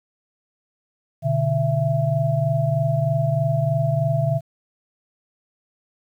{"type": "tone cluster", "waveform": "sine", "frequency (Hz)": [123.7, 146.9, 666], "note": ["B2", "D3", "E5"], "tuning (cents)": [3, 1, 18], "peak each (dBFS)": [-22, -21, -23], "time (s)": [1.22, 4.41], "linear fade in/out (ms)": 50, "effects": ["9-bit"]}